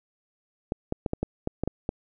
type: clicks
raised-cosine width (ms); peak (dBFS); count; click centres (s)
2; -13; 9; 0.721 / 0.924 / 1.062 / 1.134 / 1.23 / 1.474 / 1.636 / 1.676 / 1.891
effects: none